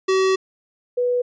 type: tone pair in turn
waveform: square / sine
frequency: 380 / 491.5 Hz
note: F#4 / B4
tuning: +46 / -8 cents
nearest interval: major third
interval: 446 cents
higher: second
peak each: -16 / -17 dBFS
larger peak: first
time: 0.08-0.36 / 0.97-1.22 s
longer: first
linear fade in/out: 10 ms
effects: resampled to 16000 Hz